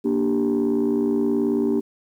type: chord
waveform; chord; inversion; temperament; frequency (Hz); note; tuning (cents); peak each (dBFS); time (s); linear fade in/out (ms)
sine; G minor; first; just; 235.2 / 294 / 392; Bb3 / D4 / G4; +16 / +2 / 0; -21; 0.04-1.81; 20
effects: tanh soft clip ceiling -14 dBFS + 9-bit